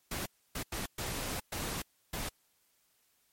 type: noise bursts at uneven times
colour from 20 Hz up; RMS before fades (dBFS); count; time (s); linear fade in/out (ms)
pink; -37; 6; 0.11-0.26 / 0.55-0.63 / 0.72-0.86 / 0.98-1.4 / 1.52-1.82 / 2.13-2.29; 5
effects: white hiss -72 dBFS RMS until 3.32 s + MP3 64 kbps